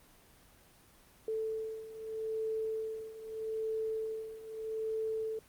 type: beating tone pair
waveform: sine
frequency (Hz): 440.3 / 441.1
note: A4 / A4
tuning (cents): +1 / +4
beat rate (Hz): 0.8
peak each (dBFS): -40 / -36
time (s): 1.28-5.39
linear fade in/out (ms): 2
effects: pink hiss -61 dBFS RMS until 5.48 s + Opus 24 kbps